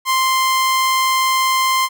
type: tone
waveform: sawtooth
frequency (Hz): 1046.5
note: C6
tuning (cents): 0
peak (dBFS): -10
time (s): 0.05-1.89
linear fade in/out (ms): 50
effects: none

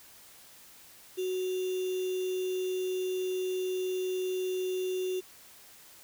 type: tone with sample-and-hold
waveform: sine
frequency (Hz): 370.4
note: F#4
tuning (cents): +2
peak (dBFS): -29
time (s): 1.17-5.21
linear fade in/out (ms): 20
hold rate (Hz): 3150
effects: white hiss -54 dBFS RMS until 6.03 s

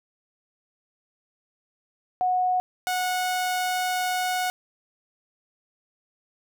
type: tone pair in turn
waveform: sine / sawtooth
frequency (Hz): 733 / 733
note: F#5 / F#5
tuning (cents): -16 / -16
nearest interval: unison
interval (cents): 0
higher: neither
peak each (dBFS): -20 / -20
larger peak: neither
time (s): 2.21-2.6 / 2.87-4.5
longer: second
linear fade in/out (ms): 0
effects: none

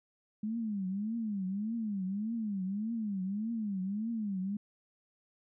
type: tone with vibrato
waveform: sine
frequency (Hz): 207.7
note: G#3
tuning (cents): 0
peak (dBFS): -32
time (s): 0.43-4.57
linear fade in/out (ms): 5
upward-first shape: triangle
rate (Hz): 1.7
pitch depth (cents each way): 220
effects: none

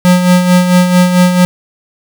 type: tone with tremolo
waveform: square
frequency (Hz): 180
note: F#3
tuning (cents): -47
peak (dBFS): -4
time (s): 0.05-1.45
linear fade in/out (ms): 0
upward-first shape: sine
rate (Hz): 4.5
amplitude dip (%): 55
effects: none

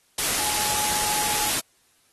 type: tone in noise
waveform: sine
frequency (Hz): 844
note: G#5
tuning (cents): +28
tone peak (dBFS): -31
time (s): 0.39-1.5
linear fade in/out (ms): 5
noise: white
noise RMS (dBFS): -24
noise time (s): 0.18-1.6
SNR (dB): -10
effects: white hiss -63 dBFS RMS until 2.12 s + AAC 32 kbps

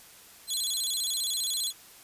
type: tone with vibrato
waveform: 20% pulse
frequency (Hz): 3729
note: A#7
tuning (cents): 0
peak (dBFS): -22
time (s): 0.47-1.73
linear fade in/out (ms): 50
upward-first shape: square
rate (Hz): 15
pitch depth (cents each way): 170
effects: white hiss -52 dBFS RMS until 2.03 s + resampled to 32000 Hz

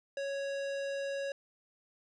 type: tone with hard clipping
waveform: sine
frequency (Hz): 554.4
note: C#5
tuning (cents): 0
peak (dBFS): -36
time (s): 0.17-1.32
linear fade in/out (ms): 2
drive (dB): 17
effects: resampled to 22050 Hz

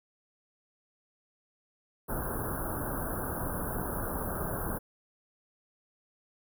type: band-stop noise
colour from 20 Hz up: pink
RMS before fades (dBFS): -34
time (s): 2.08-4.79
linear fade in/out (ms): 20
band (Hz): 1600 to 10000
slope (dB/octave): 96
effects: none

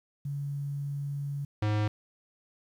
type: tone pair in turn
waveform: sine / square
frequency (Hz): 141.9 / 105.85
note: C#3 / G#2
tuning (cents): +41 / +33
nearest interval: perfect fourth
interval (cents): 508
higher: first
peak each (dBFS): -31 / -26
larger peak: second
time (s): 0.25-1.45 / 1.62-1.88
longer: first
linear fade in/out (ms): 5
effects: low-pass 4000 Hz 12 dB/octave + 10-bit

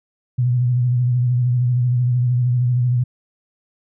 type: tone with vibrato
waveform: sine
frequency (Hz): 123.47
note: B2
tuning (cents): 0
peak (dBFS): -14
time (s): 0.38-3.04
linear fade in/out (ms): 10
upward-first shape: sine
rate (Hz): 13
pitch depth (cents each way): 45
effects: none

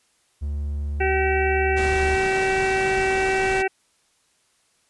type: tone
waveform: triangle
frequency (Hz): 72.6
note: D2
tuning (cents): -19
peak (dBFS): -22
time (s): 0.41-2.17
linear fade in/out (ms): 20
type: harmonic tone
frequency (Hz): 382.7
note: G4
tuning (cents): -42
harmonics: 1 / 2 / 4 / 5 / 6 / 7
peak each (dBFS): -22 / -25 / -28 / -29 / -30 / -30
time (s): 1-3.68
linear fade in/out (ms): 10
type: low-pass noise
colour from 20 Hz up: pink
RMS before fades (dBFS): -32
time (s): 1.76-3.63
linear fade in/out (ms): 20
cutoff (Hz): 9200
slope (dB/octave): 48
effects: white hiss -64 dBFS RMS until 4.89 s + resampled to 24000 Hz

